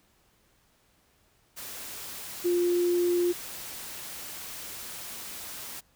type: tone in noise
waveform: sine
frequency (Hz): 351.4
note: F4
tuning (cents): +11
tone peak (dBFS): -22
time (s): 2.44-3.33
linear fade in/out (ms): 20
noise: white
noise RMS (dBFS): -40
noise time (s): 1.56-5.81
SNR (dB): +15
effects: pink hiss -66 dBFS RMS until 5.95 s